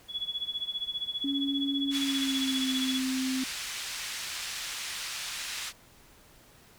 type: tone with tremolo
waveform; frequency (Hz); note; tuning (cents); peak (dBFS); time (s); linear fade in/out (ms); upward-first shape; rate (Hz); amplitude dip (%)
sine; 3386; G#7; +33; -28; 0.08-3.01; 50; sine; 15; 85
type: tone with pitch glide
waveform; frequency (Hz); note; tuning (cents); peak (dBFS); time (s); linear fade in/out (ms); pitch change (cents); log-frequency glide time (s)
sine; 278.1 to 261; C#4 to C4; +6 to -4; -28; 1.24-3.44; 5; -110; 1.93-2.71
type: band-pass noise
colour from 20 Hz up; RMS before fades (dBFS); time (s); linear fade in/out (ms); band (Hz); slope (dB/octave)
pink; -37; 1.9-5.73; 50; 2100 to 7800; 12
effects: pink hiss -57 dBFS RMS until 6.78 s